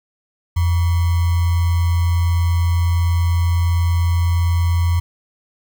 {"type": "tone with sample-and-hold", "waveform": "sine", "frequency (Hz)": 85.7, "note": "F2", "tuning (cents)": -32, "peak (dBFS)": -13, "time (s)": [0.56, 5], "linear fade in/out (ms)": 10, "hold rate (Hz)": 1050, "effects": []}